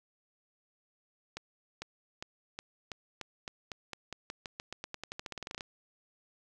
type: accelerating click train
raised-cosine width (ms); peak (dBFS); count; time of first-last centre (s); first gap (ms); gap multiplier
0.2; -22; 28; 1.37-5.608; 450; 0.9
effects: none